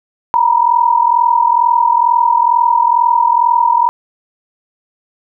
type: tone pair together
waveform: sine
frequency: 932.3 / 974.5 Hz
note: A#5 / B5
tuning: 0 / -23 cents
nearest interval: minor second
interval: 77 cents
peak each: -11 dBFS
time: 0.34-3.89 s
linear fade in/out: 0 ms
effects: none